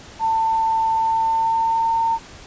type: tone with pitch glide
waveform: sine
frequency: 894 to 909.6 Hz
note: A5 to A#5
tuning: +27 to -43 cents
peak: -16 dBFS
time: 0.19-2.19 s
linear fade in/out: 50 ms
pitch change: +30 cents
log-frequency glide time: 0.93-1.96 s
effects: pink hiss -41 dBFS RMS until 2.46 s + resampled to 16000 Hz